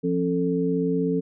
sine tone cluster, 174 / 270.2 / 440.8 Hz, F3 / C#4 / A4, -6 / -44 / +3 cents, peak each -25 dBFS, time 0.03-1.21 s, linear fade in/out 20 ms, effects none

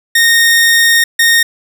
sawtooth tone bursts at uneven times, 1849 Hz, A#6, 15 cents flat, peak -3 dBFS, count 2, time 0.15-1.04 / 1.19-1.43 s, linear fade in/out 5 ms, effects none

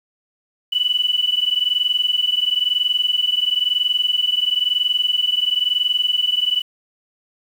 sine tone pair together, 2960 / 2981 Hz, F#7 / F#7, 0 / +12 cents, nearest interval unison, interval 12 cents, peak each -19 dBFS, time 0.72-6.62 s, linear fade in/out 10 ms, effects 7-bit

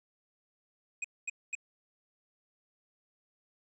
square tone bursts, 2500 Hz, D#7, 8 cents sharp, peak -33 dBFS, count 3, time 1.02-1.552 s, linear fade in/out 5 ms, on 24 ms, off 230 ms, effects resampled to 24000 Hz

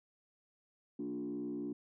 sine tone with frequency modulation, 290 Hz, D4, 22 cents flat, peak -36 dBFS, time 0.99-1.73 s, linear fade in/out 5 ms, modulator 63.3 Hz, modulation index 1.1, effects tanh soft clip ceiling -32 dBFS

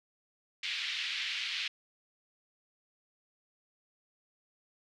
pink band-pass noise, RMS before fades -36 dBFS, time 0.63-1.68 s, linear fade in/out 5 ms, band 2200 to 4000 Hz, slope 24 dB/octave, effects none

